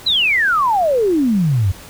sine exponential sweep, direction down, 4090 to 87.31 Hz, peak -12 dBFS, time 0.06-1.72 s, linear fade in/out 10 ms, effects pink hiss -38 dBFS RMS until 1.89 s

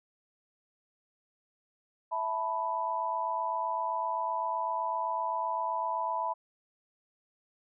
sine chord, E suspended fourth, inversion none, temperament equal, 659.3 / 880 / 987.8 Hz, E5 / A5 / B5, 0 / 0 / 0 cents, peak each -37 / -35 / -31 dBFS, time 2.11-6.34 s, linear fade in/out 20 ms, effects none

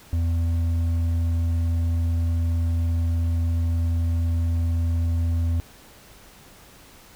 triangle tone with hard clipping, 83.9 Hz, E2, 31 cents sharp, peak -21 dBFS, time 0.13-5.6 s, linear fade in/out 0 ms, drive 8 dB, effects pink hiss -49 dBFS RMS until 7.15 s

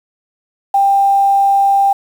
sine tone with quantisation, 792 Hz, G5, 18 cents sharp, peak -8 dBFS, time 0.74-1.93 s, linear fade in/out 5 ms, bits 6, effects none

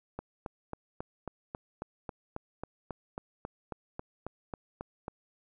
click train, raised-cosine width 1 ms, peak -23 dBFS, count 19, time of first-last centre 0.19-5.081 s, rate 3.68 Hz, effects none

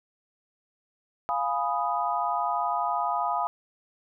sine chord, F half-diminished seventh, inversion none, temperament equal, 698.5 / 830.6 / 987.8 / 1244.5 Hz, F5 / Ab5 / Cb6 / Eb6, 0 / 0 / 0 / 0 cents, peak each -30 dBFS, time 1.29-3.47 s, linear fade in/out 0 ms, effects none

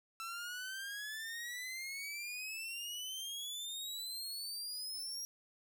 sawtooth exponential sweep, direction up, 1328 to 5670 Hz, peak -38 dBFS, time 0.2-5.25 s, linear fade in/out 0 ms, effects none

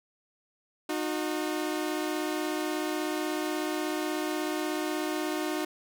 sawtooth tone pair together, 306.7 / 363.1 Hz, D#4 / F#4, -25 / -33 cents, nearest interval minor third, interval 292 cents, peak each -27 / -29 dBFS, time 0.89-5.65 s, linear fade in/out 5 ms, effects none

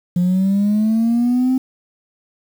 sine linear sweep, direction up, 174.61 to 261.8 Hz, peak -11 dBFS, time 0.16-1.58 s, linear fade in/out 5 ms, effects tanh soft clip ceiling -11 dBFS + 7-bit

